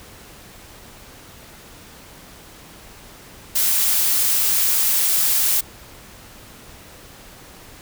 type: noise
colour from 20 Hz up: blue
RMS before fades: -18 dBFS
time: 3.55-5.61 s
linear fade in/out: 10 ms
effects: pink hiss -43 dBFS RMS until 7.81 s